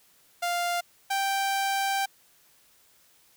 sawtooth tone pair in turn, 698.5 / 784 Hz, F5 / G5, 0 / 0 cents, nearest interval major second, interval 200 cents, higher second, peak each -22 / -21 dBFS, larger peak second, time 0.42-0.81 / 1.1-2.06 s, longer second, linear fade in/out 10 ms, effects white hiss -61 dBFS RMS until 3.36 s

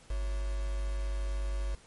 sine tone with quantisation, 50 Hz, G1, 35 cents sharp, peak -30 dBFS, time 0.1-1.75 s, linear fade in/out 5 ms, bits 7, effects pink hiss -58 dBFS RMS until 1.86 s + MP3 48 kbps

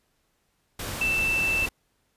sine tone in noise, 2658 Hz, E7, 14 cents sharp, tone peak -22 dBFS, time 1.01-1.66 s, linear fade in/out 5 ms, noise pink, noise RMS -33 dBFS, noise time 0.79-1.69 s, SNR +8 dB, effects pink hiss -71 dBFS RMS until 2.16 s + resampled to 32000 Hz

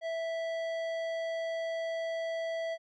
triangle tone with tanh clipping, 658 Hz, E5, 3 cents flat, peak -34 dBFS, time 0.01-2.78 s, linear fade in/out 50 ms, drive 17 dB, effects none

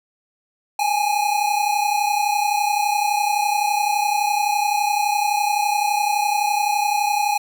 square tone pair together, 818.2 / 850 Hz, G#5 / G#5, -26 / +40 cents, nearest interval minor second, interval 66 cents, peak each -20 / -23 dBFS, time 0.79-7.38 s, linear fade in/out 5 ms, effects none

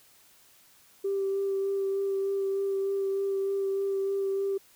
sine tone with vibrato, 392 Hz, G4, in tune, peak -25 dBFS, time 1.04-4.58 s, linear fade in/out 10 ms, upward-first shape sine, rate 3.3 Hz, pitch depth 13 cents each way, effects tanh soft clip ceiling -21 dBFS + white hiss -59 dBFS RMS until 4.75 s

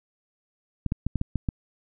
clicks, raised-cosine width 5 ms, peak -13 dBFS, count 7, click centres 0.863 / 0.921 / 1.066 / 1.157 / 1.214 / 1.357 / 1.488 s, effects none

